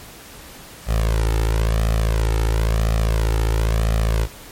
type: tone with flanger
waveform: sawtooth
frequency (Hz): 55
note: A1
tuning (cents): 0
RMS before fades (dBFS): -18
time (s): 0.86-4.28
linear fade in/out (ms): 50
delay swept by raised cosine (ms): 1.6 to 2.27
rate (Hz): 0.98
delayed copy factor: +1
effects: pink hiss -40 dBFS RMS until 4.51 s + MP3 64 kbps